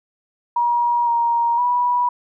sine tone with pitch steps, 954 / 939 / 976 Hz, A#5 / A#5 / B5, +40 / +12 / -21 cents, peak -15 dBFS, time 0.56-2.09 s, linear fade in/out 5 ms, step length 510 ms, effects none

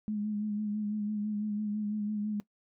sine tone with vibrato, 210 Hz, G#3, 19 cents sharp, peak -30 dBFS, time 0.08-2.4 s, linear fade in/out 0 ms, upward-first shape sine, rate 6 Hz, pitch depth 33 cents each way, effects noise-tail reverb RT60 0.1 s tail -19 dB re dry

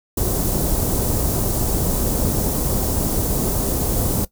pink band-stop noise, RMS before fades -20 dBFS, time 0.17-4.25 s, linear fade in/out 5 ms, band 580 to 8700 Hz, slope 12 dB/octave, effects noise-tail reverb RT60 0.1 s tail -17 dB re dry

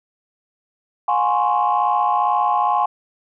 sine chord, Db major seventh, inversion first, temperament equal with one note detuned, 715.6 / 830.6 / 1046.5 / 1108.7 Hz, F5 / Ab5 / C6 / Db6, +42 / 0 / 0 / 0 cents, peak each -21 / -18 / -20 / -23 dBFS, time 1.08-2.86 s, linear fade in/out 5 ms, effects tanh soft clip ceiling -7 dBFS

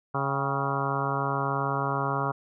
harmonic tone with a mistuned harmonic, 138.59 Hz, C#3, in tune, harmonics 1 / 2 / 3 / 4 / 5 / 6 / 7 / 8 / 9 / 10, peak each -31 / -37 / -35 / -37 / -36 / -35 / -33 / -33 / -34 / -36 dBFS, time 0.14-2.32 s, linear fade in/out 10 ms, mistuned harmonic 6, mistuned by -68 cents, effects none

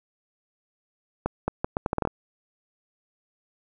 accelerating click train, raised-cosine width 1 ms, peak -10 dBFS, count 10, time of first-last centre 1.26-2.074 s, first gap 220 ms, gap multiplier 0.75, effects none

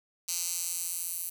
10% pulse tone with high-pass filter sweep, 173.6 Hz, F3, 10 cents flat, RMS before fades -34 dBFS, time 0.28-1.3 s, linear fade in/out 10 ms, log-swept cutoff 6200 to 11000 Hz, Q 1.5, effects none

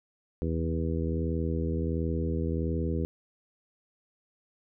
harmonic tone with a mistuned harmonic, 81.4 Hz, E2, 21 cents flat, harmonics 1 / 2 / 3 / 4 / 5 / 6, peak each -30 / -33 / -35 / -36 / -37 / -38 dBFS, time 0.42-3.05 s, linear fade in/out 0 ms, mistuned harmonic 1, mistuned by -41 cents, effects none

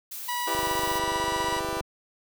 blue noise, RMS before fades -37 dBFS, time 0.11-0.99 s, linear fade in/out 10 ms
harmonic tone, 973 Hz, B5, 26 cents flat, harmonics 1 / 2 / 3 / 4 / 5 / 6 / 8 / 9, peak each -29 / -35 / -39 / -41 / -43 / -45 / -47 / -48 dBFS, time 0.28-1.6 s, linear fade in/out 10 ms
20% pulse chord, E minor seventh, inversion none, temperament just, 329.6 / 395.6 / 494.4 / 593.3 Hz, E4 / G4 / B4 / D5, 0 / +16 / +2 / +18 cents, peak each -29 / -29 / -29 / -35 dBFS, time 0.47-1.81 s, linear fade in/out 5 ms
click train, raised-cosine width 5 ms, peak -28 dBFS, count 32, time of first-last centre 0.55-1.81 s, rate 24.6 Hz
effects none

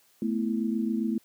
sine chord, A suspended second, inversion none, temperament just, 220 / 247.5 / 330 Hz, A3 / B3 / E4, 0 / +4 / +2 cents, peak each -27 / -31 / -32 dBFS, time 0.22-1.18 s, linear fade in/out 2 ms, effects white hiss -63 dBFS RMS until 1.24 s + high-pass 100 Hz 12 dB/octave

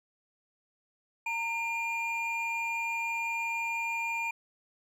triangle tone pair together, 919 / 2402 Hz, A#5 / D7, -25 / +38 cents, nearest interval octave + perfect fourth, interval 1663 cents, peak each -33 / -30 dBFS, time 1.26-4.31 s, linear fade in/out 5 ms, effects none

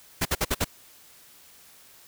pink noise bursts, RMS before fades -24 dBFS, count 5, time 0.21-0.646 s, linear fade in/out 10 ms, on 44 ms, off 54 ms, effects white hiss -53 dBFS RMS until 2.07 s

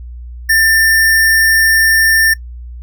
sine tone with sample-and-hold, 1786 Hz, A6, 25 cents sharp, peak -7 dBFS, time 0.49-2.34 s, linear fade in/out 10 ms, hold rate 7350 Hz, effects noise-tail reverb RT60 0.1 s tail -24 dB re dry + added 60 Hz sine -26 dBFS peak until 2.82 s

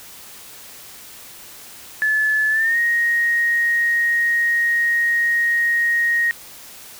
sine tone with pitch glide, 1728 to 1873.5 Hz, A6 to A#6, -32 to +8 cents, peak -15 dBFS, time 2.02-6.31 s, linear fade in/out 0 ms, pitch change +140 cents, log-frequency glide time 2.5-2.78 s, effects white hiss -40 dBFS RMS until 6.99 s

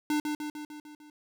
square tone with echo, 299.6 Hz, D4, 35 cents sharp, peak -26 dBFS, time 0.1-0.2 s, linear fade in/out 2 ms, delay 150 ms, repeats 6, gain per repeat -4 dB, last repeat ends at 1.1 s, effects none

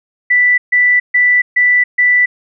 sine tone bursts, 1975.5 Hz, B6, in tune, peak -7 dBFS, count 5, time 0.3-2.26 s, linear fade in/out 10 ms, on 280 ms, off 140 ms, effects none

